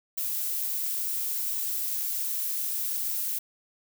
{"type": "noise", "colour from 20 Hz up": "violet", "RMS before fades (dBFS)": -30, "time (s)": [0.17, 3.39], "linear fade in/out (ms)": 10, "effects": []}